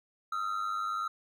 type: ring-modulated tone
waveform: triangle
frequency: 1306 Hz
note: E6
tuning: 17 cents flat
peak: -26 dBFS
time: 0.32-1.08 s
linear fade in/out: 5 ms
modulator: 50.2 Hz
effects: none